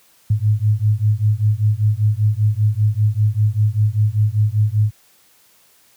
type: beating tone pair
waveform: sine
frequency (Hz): 103.83 / 108.93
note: G#2 / A2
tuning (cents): 0 / -17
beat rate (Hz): 5.1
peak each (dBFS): -16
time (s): 0.3-4.91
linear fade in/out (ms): 5
effects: white hiss -54 dBFS RMS until 5.96 s + high-pass 60 Hz 12 dB/octave